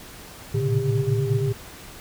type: tone cluster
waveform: sine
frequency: 111.8 / 116.8 / 133.7 / 142.5 / 399.4 Hz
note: A2 / A#2 / C3 / C#3 / G4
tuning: +28 / +4 / +38 / +48 / +32 cents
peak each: -26 dBFS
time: 0.54-1.53 s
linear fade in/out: 10 ms
effects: pink hiss -42 dBFS RMS until 2 s